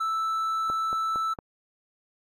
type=tone; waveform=triangle; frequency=1318.5 Hz; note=E6; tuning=in tune; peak=-23 dBFS; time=0-1.34 s; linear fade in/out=10 ms
type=click train; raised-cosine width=1 ms; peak=-23 dBFS; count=4; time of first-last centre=0.7-1.388 s; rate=4.36 Hz
effects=AAC 48 kbps